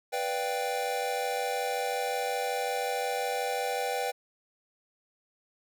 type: chord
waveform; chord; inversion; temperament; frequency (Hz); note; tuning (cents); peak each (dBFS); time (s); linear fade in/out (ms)
square; G dominant seventh; first; equal; 493.9 / 587.3 / 698.5 / 784; B4 / D5 / F5 / G5; 0 / 0 / 0 / 0; -34 / -38 / -39 / -33; 0.12-4.12; 20
effects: none